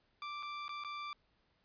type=tone with dropouts; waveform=sawtooth; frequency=1174.7 Hz; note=D6; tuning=in tune; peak=-37 dBFS; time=0.22-1.13 s; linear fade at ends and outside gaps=1 ms; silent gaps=0.426-0.43 / 0.681-0.692 / 0.838-0.847 s; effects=pink hiss -75 dBFS RMS until 1.64 s + resampled to 11025 Hz